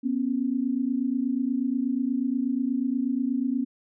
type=tone pair together; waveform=sine; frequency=244.3 / 272.6 Hz; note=B3 / C#4; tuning=-19 / -29 cents; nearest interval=major second; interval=190 cents; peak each=-26 dBFS; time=0.03-3.65 s; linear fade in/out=20 ms; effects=none